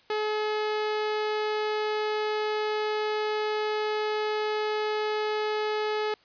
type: tone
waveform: sawtooth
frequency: 426.5 Hz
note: G#4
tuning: 46 cents sharp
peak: -22 dBFS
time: 0.1-6.14 s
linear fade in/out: 2 ms
effects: white hiss -60 dBFS RMS until 6.24 s + resampled to 11025 Hz